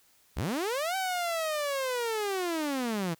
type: linear two-way sweep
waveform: sawtooth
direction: up then down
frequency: 43.03 to 772 to 157.5 Hz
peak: -25 dBFS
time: 0.36-3.15 s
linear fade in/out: 20 ms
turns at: 0.96 s
effects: white hiss -64 dBFS RMS until 3.19 s